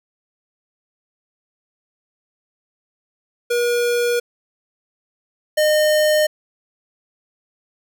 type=tone pair in turn; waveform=square; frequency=479.8 / 610.5 Hz; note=A#4 / D#5; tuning=+50 / -33 cents; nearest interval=major third; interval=417 cents; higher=second; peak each=-17 / -14 dBFS; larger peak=second; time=3.5-4.2 / 5.57-6.27 s; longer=neither; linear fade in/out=10 ms; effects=none